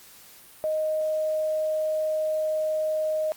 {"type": "tone", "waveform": "sine", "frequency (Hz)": 622.3, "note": "D#5", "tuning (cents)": 0, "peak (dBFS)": -23, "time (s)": [0.64, 3.32], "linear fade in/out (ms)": 0, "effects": ["white hiss -50 dBFS RMS until 3.36 s", "Opus 48 kbps"]}